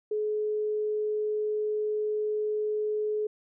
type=tone; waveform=sine; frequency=425 Hz; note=G#4; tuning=40 cents sharp; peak=-26 dBFS; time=0.11-3.27 s; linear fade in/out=5 ms; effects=none